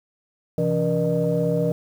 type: tone cluster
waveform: sine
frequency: 130.6 / 166.7 / 282.4 / 475.3 / 606 Hz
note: C3 / E3 / C#4 / A#4 / D#5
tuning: -3 / +20 / +32 / +34 / -46 cents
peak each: -29 / -22 / -29 / -23 / -25 dBFS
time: 0.58-1.72 s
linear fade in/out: 2 ms
effects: tanh soft clip ceiling -10 dBFS + 8-bit